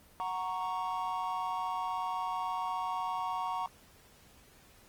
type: chord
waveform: triangle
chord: F# major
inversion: none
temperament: equal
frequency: 740 / 932.3 / 1108.7 Hz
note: F#5 / A#5 / C#6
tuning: 0 / 0 / 0 cents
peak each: -36 / -34 / -35 dBFS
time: 0.2-3.66 s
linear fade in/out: 0 ms
effects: pink hiss -60 dBFS RMS until 4.88 s + Opus 24 kbps